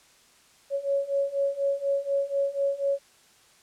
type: beating tone pair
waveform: sine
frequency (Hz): 554.4 / 558.5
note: C#5 / C#5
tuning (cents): 0 / +13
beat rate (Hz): 4.1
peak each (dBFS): -28 / -26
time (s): 0.7-2.99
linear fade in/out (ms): 50
effects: white hiss -58 dBFS RMS until 3.62 s + low-pass 9000 Hz 12 dB/octave